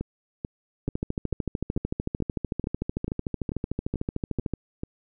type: two click trains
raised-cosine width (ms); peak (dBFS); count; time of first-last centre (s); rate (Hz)
3; -17 / -14; 12 / 50; 0.01-4.835 / 0.88-4.537; 2.28 / 13.4
effects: none